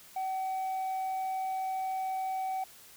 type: tone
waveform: sine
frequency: 759 Hz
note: F#5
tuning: 44 cents sharp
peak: -28 dBFS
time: 0.16-2.64 s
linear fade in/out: 5 ms
effects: tanh soft clip ceiling -30 dBFS + white hiss -54 dBFS RMS until 2.96 s